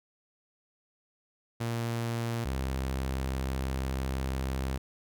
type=tone pair in turn; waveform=sawtooth; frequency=116.54 / 66.05 Hz; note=A#2 / C2; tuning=0 / +17 cents; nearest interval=minor seventh; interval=983 cents; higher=first; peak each=-26 dBFS; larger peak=neither; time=1.6-2.45 / 2.45-4.78 s; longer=second; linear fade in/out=10 ms; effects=none